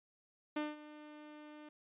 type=tone with ADSR envelope; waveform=sawtooth; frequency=300.5 Hz; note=D4; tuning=40 cents sharp; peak=-30 dBFS; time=0.56-1.69 s; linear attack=7 ms; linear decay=190 ms; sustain=-17 dB; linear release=5 ms; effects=resampled to 8000 Hz